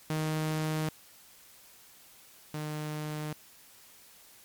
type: tone pair in turn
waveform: sawtooth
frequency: 155.9 / 152.16 Hz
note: D#3 / D#3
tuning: +4 / -38 cents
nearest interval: unison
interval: 42 cents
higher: first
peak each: -25 / -30 dBFS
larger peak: first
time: 0.1-0.89 / 2.54-3.33 s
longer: neither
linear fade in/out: 2 ms
effects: white hiss -56 dBFS RMS until 4.44 s + MP3 96 kbps